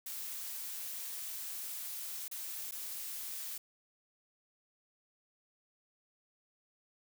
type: noise with dropouts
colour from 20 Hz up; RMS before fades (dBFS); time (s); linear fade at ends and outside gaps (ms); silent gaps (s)
blue; -42; 0.06-3.58; 5; 2.281-2.313 / 2.711-2.72
effects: none